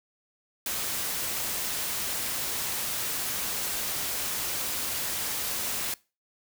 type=noise; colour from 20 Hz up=white; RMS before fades=-31 dBFS; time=0.66-5.94 s; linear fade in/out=2 ms; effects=noise-tail reverb RT60 0.3 s tail -22 dB re dry

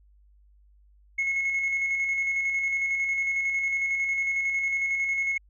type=tone with tremolo; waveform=sine; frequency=2178 Hz; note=C#7; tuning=31 cents flat; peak=-21 dBFS; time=1.18-5.38 s; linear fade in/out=10 ms; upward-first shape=square; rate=11 Hz; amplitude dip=35%; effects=tanh soft clip ceiling -21 dBFS + added 50 Hz sine -55 dBFS peak until 5.49 s

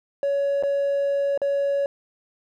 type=tone with dropouts; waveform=triangle; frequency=561 Hz; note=C#5; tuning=21 cents sharp; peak=-17 dBFS; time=0.23-1.86 s; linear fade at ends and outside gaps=1 ms; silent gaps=0.626-0.635 / 1.376-1.417 s; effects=tanh soft clip ceiling -15 dBFS

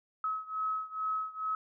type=beating tone pair; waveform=sine; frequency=1282 / 1284.3 Hz; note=E6 / E6; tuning=-49 / -46 cents; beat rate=2.3 Hz; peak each=-34 / -36 dBFS; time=0.24-1.55 s; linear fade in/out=2 ms; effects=none

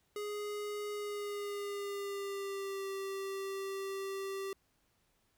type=tone with pitch glide; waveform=square; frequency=415.3 to 389.7 Hz; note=G#4 to G4; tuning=0 to -10 cents; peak=-38 dBFS; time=0.16-4.53 s; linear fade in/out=2 ms; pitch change=-110 cents; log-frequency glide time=0.92-2.89 s; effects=pink hiss -75 dBFS RMS until 5.37 s

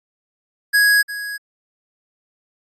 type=tone with echo; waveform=square; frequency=1661.2 Hz; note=G#6; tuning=in tune; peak=-12 dBFS; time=0.73-1.03 s; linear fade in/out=20 ms; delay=350 ms; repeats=1; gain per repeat=-14 dB; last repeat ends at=1.38 s; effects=AAC 64 kbps

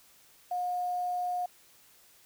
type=tone with quantisation; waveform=sine; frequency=718 Hz; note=F5; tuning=48 cents sharp; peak=-29 dBFS; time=0.51-1.46 s; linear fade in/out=5 ms; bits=9; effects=white hiss -60 dBFS RMS until 2.25 s

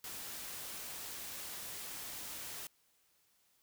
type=noise; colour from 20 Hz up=white; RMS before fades=-45 dBFS; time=0.04-2.67 s; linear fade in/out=2 ms; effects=white hiss -73 dBFS RMS until 3.62 s

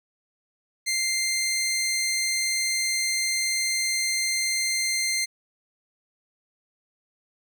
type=tone; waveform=15% pulse; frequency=2093 Hz; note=C7; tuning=in tune; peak=-17 dBFS; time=0.86-5.26 s; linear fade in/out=20 ms; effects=none

